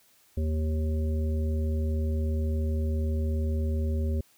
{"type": "harmonic tone", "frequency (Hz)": 78.1, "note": "D#2", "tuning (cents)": 7, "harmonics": [1, 3, 5, 7], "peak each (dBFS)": [-25, -35, -39, -42], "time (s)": [0.37, 4.21], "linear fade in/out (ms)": 5, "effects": ["white hiss -62 dBFS RMS until 4.37 s"]}